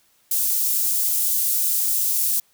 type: high-pass noise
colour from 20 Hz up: white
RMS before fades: -21 dBFS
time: 0.31-2.4 s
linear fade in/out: 5 ms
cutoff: 8300 Hz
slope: 12 dB/octave
effects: white hiss -61 dBFS RMS until 2.53 s